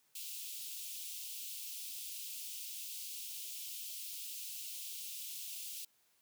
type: high-pass noise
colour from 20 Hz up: white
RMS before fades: -45 dBFS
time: 0.15-5.85 s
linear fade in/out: 5 ms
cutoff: 2600 Hz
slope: 48 dB/octave
effects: white hiss -73 dBFS RMS until 6.21 s + high-pass 100 Hz 12 dB/octave